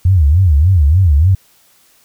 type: tone with vibrato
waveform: sine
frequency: 82.41 Hz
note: E2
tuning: in tune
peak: -6 dBFS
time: 0.05-1.35 s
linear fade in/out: 5 ms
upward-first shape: sine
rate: 3.4 Hz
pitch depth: 280 cents each way
effects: white hiss -51 dBFS RMS until 2.04 s